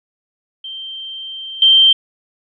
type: tone with level steps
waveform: sine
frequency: 3139 Hz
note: G7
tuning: 2 cents sharp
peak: -26 / -6 dBFS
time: 0.64-1.93 s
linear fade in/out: 5 ms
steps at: 1.62 s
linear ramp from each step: 2 ms
effects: none